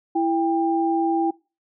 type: tone pair together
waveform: sine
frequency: 331.7 / 795 Hz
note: E4 / G5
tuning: +11 / +24 cents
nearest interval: octave + minor third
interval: 1513 cents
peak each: -20 / -22 dBFS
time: 0.15-1.31 s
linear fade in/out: 10 ms
effects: noise-tail reverb RT60 0.3 s tail -23 dB re dry